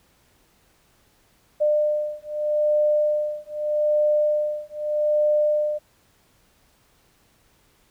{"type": "beating tone pair", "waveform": "sine", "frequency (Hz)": [600, 600.81], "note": ["D5", "D5"], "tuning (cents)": [37, 39], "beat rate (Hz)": 0.81, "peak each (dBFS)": -22, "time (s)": [1.6, 5.79], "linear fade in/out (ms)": 20, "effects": ["pink hiss -61 dBFS RMS until 7.9 s"]}